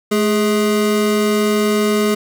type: tone pair together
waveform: square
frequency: 213.7 / 415.3 Hz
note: G#3 / G#4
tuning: +50 / 0 cents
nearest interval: octave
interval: 1150 cents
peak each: -17 dBFS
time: 0.11-2.15 s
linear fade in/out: 10 ms
effects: none